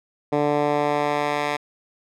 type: tone with band-pass filter sweep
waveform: 10% pulse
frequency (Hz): 146.83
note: D3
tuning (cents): 0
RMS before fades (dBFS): -22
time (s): 0.32-1.57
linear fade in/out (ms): 10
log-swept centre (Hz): 450 to 1700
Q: 0.73
effects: none